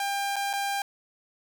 sawtooth tone with dropouts, 798 Hz, G5, 31 cents sharp, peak -23 dBFS, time 0-0.82 s, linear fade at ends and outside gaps 2 ms, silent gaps 0.359-0.364 / 0.531-0.535 s, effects none

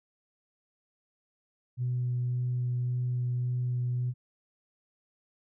sine tone with vibrato, 123.7 Hz, B2, 3 cents sharp, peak -26 dBFS, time 1.77-4.14 s, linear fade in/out 50 ms, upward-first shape sine, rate 1.8 Hz, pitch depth 8 cents each way, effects tanh soft clip ceiling -23 dBFS

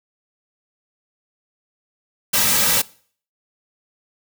white noise with comb filter, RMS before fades -17 dBFS, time 2.33-2.82 s, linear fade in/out 10 ms, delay 2.8 ms, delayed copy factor -0.85, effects noise-tail reverb RT60 0.5 s tail -22 dB re dry

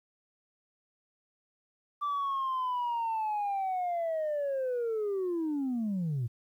sine linear sweep, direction down, 1173 to 110 Hz, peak -27 dBFS, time 2.01-6.28 s, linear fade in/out 20 ms, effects tanh soft clip ceiling -27 dBFS + 11-bit

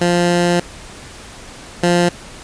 15% pulse tone pair in turn, 174.61 / 174.61 Hz, F3 / F3, 0 / 0 cents, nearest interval unison, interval 0 cents, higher neither, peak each -6 / -5 dBFS, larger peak second, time 0.01-0.6 / 1.83-2.09 s, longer first, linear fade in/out 5 ms, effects pink hiss -36 dBFS RMS until 2.43 s + resampled to 22050 Hz

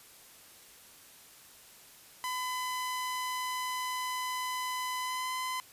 sawtooth tone with pitch glide, 1008 to 1020.3 Hz, B5 to C6, +35 to -44 cents, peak -29 dBFS, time 2.24-5.6 s, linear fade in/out 0 ms, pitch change +21 cents, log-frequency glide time 5-5.32 s, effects white hiss -55 dBFS RMS until 5.72 s + resampled to 32000 Hz

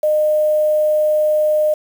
sine tone with quantisation, 610 Hz, D#5, 34 cents flat, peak -12 dBFS, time 0.03-1.74 s, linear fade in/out 5 ms, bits 6, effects none

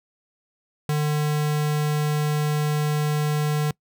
square tone, 150 Hz, D3, 37 cents sharp, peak -21 dBFS, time 0.89-3.71 s, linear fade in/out 2 ms, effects noise-tail reverb RT60 0.1 s tail -24 dB re dry

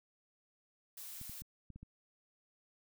blue noise, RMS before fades -48 dBFS, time 0.97-1.42 s, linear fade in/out 5 ms
clicks, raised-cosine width 5 ms, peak -38 dBFS, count 6, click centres 1.214 / 1.296 / 1.419 / 1.703 / 1.76 / 1.83 s
effects none

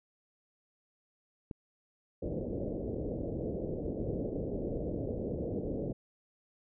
click, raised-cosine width 3 ms, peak -27 dBFS, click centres 1.512 s
white low-pass noise, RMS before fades -36 dBFS, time 2.22-5.93 s, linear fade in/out 10 ms, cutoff 550 Hz, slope 48 dB/octave
effects none

